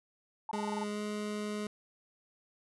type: tone bursts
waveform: sine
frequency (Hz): 880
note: A5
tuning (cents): 0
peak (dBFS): -34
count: 8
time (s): 0.49-0.835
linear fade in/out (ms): 2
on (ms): 23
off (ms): 23
type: tone with pitch glide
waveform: 25% pulse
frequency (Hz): 207.7 to 209.6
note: G#3 to G#3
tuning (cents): 0 to +16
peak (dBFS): -31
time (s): 0.53-1.67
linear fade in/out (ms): 2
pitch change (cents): +16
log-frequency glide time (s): 0.9-1
effects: resampled to 24000 Hz